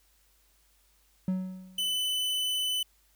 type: tone with exponential decay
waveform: triangle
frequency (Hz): 186.1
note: F#3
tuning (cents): +10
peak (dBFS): -22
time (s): 1.28-1.97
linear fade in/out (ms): 2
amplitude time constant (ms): 150
type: tone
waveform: 45% pulse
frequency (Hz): 3008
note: F#7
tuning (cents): +28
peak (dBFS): -27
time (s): 1.78-2.83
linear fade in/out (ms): 5
effects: added 50 Hz sine -67 dBFS peak until 3.15 s + white hiss -67 dBFS RMS until 3.15 s